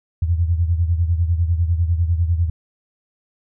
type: beating tone pair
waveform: sine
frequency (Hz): 83 / 93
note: E2 / F#2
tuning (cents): +12 / +9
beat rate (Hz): 10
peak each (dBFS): -16 / -22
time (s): 0.22-2.5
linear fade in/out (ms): 5
effects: none